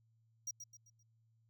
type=tone with echo; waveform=square; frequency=5730 Hz; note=F8; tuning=44 cents sharp; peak=-39 dBFS; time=0.47-0.51 s; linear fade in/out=5 ms; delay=130 ms; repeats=4; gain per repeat=-8 dB; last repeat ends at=1.03 s; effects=added 113 Hz sine -70 dBFS peak until 1.49 s